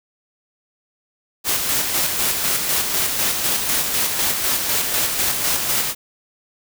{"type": "noise with tremolo", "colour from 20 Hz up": "white", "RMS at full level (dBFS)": -19, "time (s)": [1.44, 5.95], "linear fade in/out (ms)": 50, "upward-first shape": "square", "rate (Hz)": 4, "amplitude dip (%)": 35, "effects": []}